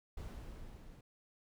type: noise with level ramp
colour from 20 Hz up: brown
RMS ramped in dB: -44 to -55 dBFS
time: 0.17-1.01 s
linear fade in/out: 5 ms
effects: none

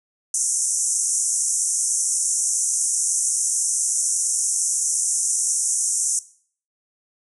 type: band-pass noise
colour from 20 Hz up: white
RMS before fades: -22 dBFS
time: 0.34-6.19 s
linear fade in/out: 2 ms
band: 5800 to 10000 Hz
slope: 96 dB/octave
effects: noise-tail reverb RT60 0.5 s tail -18 dB re dry

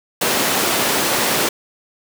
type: high-pass noise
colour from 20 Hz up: pink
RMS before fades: -18 dBFS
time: 0.21-1.49 s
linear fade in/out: 5 ms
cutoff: 260 Hz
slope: 12 dB/octave
effects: none

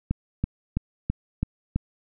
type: click train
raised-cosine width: 5 ms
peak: -11 dBFS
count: 6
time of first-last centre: 0.11-1.76 s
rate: 3.03 Hz
effects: none

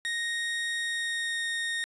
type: tone with pitch glide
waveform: 30% pulse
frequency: 1864.7 to 1851.8 Hz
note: A#6 to A#6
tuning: 0 to -12 cents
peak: -26 dBFS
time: 0.05-1.84 s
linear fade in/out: 0 ms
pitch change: -12 cents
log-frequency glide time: 0.78-1.45 s
effects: resampled to 22050 Hz

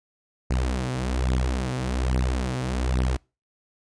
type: beating tone pair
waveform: sawtooth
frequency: 62.9 / 64.1 Hz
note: B1 / C2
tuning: +32 / -35 cents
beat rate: 1.2 Hz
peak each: -22 dBFS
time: 0.5-3.17 s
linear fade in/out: 10 ms
effects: noise-tail reverb RT60 0.3 s tail -26 dB re dry + resampled to 22050 Hz

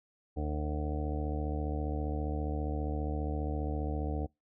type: harmonic tone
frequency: 74.9 Hz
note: D2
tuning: 35 cents sharp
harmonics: 1 / 2 / 3 / 4 / 6 / 7 / 8 / 9 / 10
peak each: -33 / -41 / -44 / -39 / -42 / -45 / -51 / -50 / -44 dBFS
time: 0.36-4.27 s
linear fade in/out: 20 ms
effects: noise-tail reverb RT60 0.2 s tail -25 dB re dry

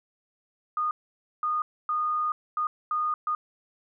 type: tone bursts at uneven times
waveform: sine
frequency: 1228 Hz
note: D#6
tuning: 23 cents flat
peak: -24 dBFS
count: 6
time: 0.77-0.91 / 1.43-1.62 / 1.89-2.32 / 2.57-2.67 / 2.91-3.14 / 3.27-3.35 s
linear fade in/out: 2 ms
effects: none

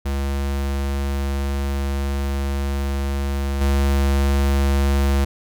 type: tone with level steps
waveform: square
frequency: 69.3 Hz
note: C#2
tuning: in tune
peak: -21 / -16 dBFS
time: 0.05-5.25 s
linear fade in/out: 10 ms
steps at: 3.61 s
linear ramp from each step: 5 ms
effects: none

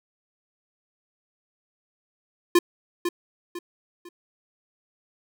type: tone with echo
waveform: square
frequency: 349.2 Hz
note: F4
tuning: in tune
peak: -14 dBFS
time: 2.55-2.59 s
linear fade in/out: 5 ms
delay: 500 ms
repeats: 3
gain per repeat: -9 dB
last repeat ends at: 4.09 s
effects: none

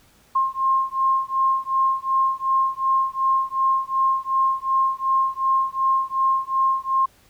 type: beating tone pair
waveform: sine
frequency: 1063 / 1065.7 Hz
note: C6 / C6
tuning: +27 / +31 cents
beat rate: 2.7 Hz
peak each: -21 dBFS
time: 0.35-7.06 s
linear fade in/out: 10 ms
effects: pink hiss -56 dBFS RMS until 7.29 s

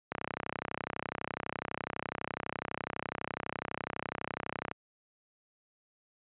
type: click train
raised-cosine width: 0.5 ms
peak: -18 dBFS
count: 148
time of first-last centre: 0.12-4.714 s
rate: 32 Hz
effects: high-pass 100 Hz 12 dB/octave + resampled to 8000 Hz

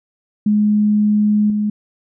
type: tone with level steps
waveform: sine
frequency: 209.8 Hz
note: G#3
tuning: 18 cents sharp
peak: -11 / -15 dBFS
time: 0.46-1.7 s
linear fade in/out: 5 ms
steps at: 1.5 s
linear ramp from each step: 2 ms
effects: none

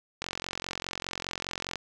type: click train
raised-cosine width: 0.2 ms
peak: -15 dBFS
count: 70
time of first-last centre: 0.22-1.757 s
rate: 44.9 Hz
effects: none

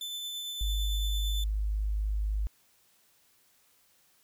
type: tone with tremolo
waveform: 40% pulse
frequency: 3520 Hz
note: A7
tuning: in tune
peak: -33 dBFS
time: 0.01-1.44 s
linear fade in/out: 2 ms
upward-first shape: triangle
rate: 8.9 Hz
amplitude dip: 25%
type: tone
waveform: sine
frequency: 51.91 Hz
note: G#1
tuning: in tune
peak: -27 dBFS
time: 0.61-2.47 s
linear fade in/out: 0 ms
effects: white hiss -66 dBFS RMS until 4.23 s

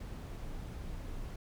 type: noise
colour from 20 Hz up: brown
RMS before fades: -42 dBFS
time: 0-1.36 s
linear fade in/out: 5 ms
effects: none

